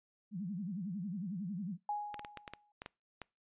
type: tone with vibrato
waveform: sine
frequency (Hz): 189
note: F#3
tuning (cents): +37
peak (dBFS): -37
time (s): 0.31-1.78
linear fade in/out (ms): 50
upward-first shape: sine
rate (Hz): 11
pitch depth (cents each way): 220
type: tone with exponential decay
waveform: sine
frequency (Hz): 830.6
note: G#5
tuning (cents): 0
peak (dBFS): -32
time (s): 1.89-2.72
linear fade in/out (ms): 2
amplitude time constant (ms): 180
type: clicks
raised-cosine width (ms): 0.3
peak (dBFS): -27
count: 9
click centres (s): 2.143 / 2.194 / 2.248 / 2.373 / 2.478 / 2.536 / 2.819 / 2.861 / 3.217
effects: noise-tail reverb RT60 0.3 s tail -26 dB re dry + resampled to 8000 Hz